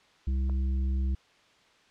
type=harmonic tone; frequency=65.9 Hz; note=C2; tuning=13 cents sharp; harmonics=1 / 3 / 5; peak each=-25 / -39 / -46 dBFS; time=0.27-1.15 s; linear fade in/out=5 ms
type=clicks; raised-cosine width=1 ms; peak=-40 / -31 dBFS; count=2; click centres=0.494 / 0.497 s
effects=white hiss -61 dBFS RMS until 1.9 s + low-pass 4000 Hz 12 dB/octave